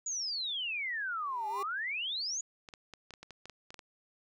sine exponential two-way sweep, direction down then up, 6930 to 830.6 to 6930 Hz, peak -33 dBFS, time 0.06-2.41 s, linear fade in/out 5 ms, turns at 1.48 s
25% pulse tone with exponential growth, 400.8 Hz, G4, 38 cents sharp, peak -33 dBFS, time 1.17-1.63 s, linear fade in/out 5 ms, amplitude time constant 100 ms
clicks, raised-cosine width 0.2 ms, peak -30 dBFS, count 12, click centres 2.688 / 2.738 / 2.937 / 3.107 / 3.138 / 3.23 / 3.307 / 3.456 / 3.497 / 3.705 / 3.743 / 3.792 s
effects none

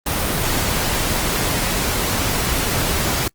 pink noise, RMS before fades -20 dBFS, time 0.06-3.28 s, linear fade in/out 5 ms, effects noise-tail reverb RT60 0.1 s tail -25 dB re dry + Opus 24 kbps

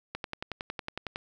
click train, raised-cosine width 0.3 ms, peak -18 dBFS, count 12, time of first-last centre 0.15-1.159 s, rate 10.9 Hz, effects none

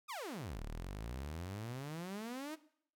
sawtooth exponential two-way sweep, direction down then up, 1301 to 34.65 to 324 Hz, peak -38 dBFS, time 0.08-2.56 s, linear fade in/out 20 ms, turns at 0.62 s, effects noise-tail reverb RT60 0.6 s tail -17 dB re dry

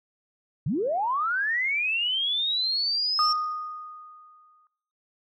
sine linear sweep, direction up, 112.6 to 5460 Hz, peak -23 dBFS, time 0.66-3.33 s, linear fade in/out 5 ms
sine tone with exponential decay, 1236 Hz, D#6, 12 cents flat, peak -19 dBFS, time 3.19-4.67 s, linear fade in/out 1 ms, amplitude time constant 320 ms
effects noise-tail reverb RT60 0.8 s tail -20 dB re dry + tanh soft clip ceiling -11 dBFS

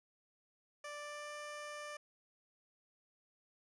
15% pulse tone with pitch glide, 588 to 592.8 Hz, D5 to D5, +2 to +16 cents, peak -38 dBFS, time 0.84-1.97 s, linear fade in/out 5 ms, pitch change +14 cents, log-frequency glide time 0.96-1.34 s, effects resampled to 22050 Hz

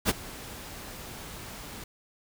pink noise with ADSR envelope, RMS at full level -22 dBFS, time 0.05-1.84 s, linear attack 42 ms, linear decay 29 ms, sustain -20 dB, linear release 4 ms, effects none

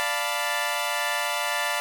15% pulse chord, B half-diminished seventh, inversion first, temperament equal, 587.3 / 698.5 / 880 / 987.8 Hz, D5 / F5 / A5 / B5, 0 / 0 / 0 / 0 cents, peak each -24 dBFS, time 0-1.8 s, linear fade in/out 0 ms, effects none

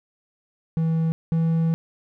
triangle tone pair in turn, 162.4 / 163.72 Hz, E3 / E3, -26 / -12 cents, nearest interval unison, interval 14 cents, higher second, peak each -17 / -16 dBFS, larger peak second, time 0.77-1.12 / 1.32-1.74 s, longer second, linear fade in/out 0 ms, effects none

